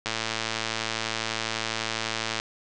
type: click train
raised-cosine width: 0.2 ms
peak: -10 dBFS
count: 263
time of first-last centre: 0.06-2.399 s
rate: 112 Hz
effects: resampled to 22050 Hz